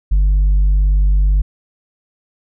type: tone with tanh clipping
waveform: sine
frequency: 49 Hz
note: G1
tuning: in tune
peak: -10 dBFS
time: 0.11-1.42 s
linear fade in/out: 10 ms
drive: 2 dB
effects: none